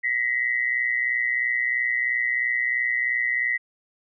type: tone pair together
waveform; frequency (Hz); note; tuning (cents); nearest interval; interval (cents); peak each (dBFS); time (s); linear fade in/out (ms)
sine; 1906 / 2029; A#6 / B6; +38 / +46; minor second; 108; -24; 0.03-3.58; 20
effects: none